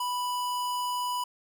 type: tone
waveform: square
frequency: 987.8 Hz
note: B5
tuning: in tune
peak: -29 dBFS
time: 0-1.24 s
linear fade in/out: 5 ms
effects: none